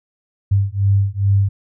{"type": "beating tone pair", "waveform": "sine", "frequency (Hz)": [98, 100.4], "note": ["G2", "G2"], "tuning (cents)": [0, 42], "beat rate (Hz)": 2.4, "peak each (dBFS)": -16, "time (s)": [0.51, 1.49], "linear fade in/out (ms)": 10, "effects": []}